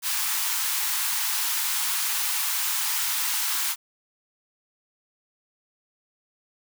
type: high-pass noise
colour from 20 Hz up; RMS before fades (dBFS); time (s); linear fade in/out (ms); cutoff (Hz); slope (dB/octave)
white; -26; 0.02-3.76; 50; 810; 96
effects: none